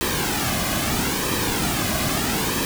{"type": "noise with flanger", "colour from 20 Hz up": "pink", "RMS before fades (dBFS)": -23, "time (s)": [0.01, 2.65], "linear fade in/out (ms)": 0, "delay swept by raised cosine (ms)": [1.4, 2.23], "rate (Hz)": 0.77, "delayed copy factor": -0.6, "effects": []}